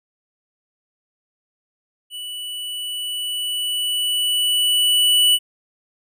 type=tone with level ramp; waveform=square; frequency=2960 Hz; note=F#7; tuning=in tune; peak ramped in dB=-30 to -12 dBFS; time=2.1-5.39 s; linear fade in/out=50 ms; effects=none